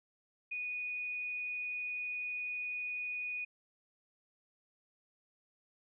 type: tone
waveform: sine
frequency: 2472 Hz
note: D#7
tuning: 12 cents flat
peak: -36 dBFS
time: 0.51-3.45 s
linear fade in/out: 10 ms
effects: none